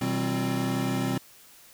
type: tone cluster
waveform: square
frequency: 124.6 / 160 / 191.8 / 262.8 / 343.7 Hz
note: B2 / D#3 / G3 / C4 / F4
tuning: +16 / +49 / -37 / +8 / -28 cents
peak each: -32 / -38 / -32 / -30 / -37 dBFS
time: 0.01-1.18 s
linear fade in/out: 5 ms
effects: white hiss -53 dBFS RMS until 1.73 s